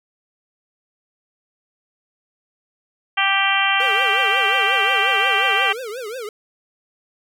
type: harmonic tone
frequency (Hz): 392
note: G4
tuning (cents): 0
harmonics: 2 / 3 / 4 / 5 / 6 / 7 / 8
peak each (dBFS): -23 / -23 / -23 / -23 / -23 / -23 / -23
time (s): 3.17-5.73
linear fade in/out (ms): 10
type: tone with vibrato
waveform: square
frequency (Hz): 466.2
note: A#4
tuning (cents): 0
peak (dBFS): -28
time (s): 3.8-6.29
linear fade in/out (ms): 2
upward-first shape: triangle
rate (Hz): 5.6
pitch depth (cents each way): 260
effects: none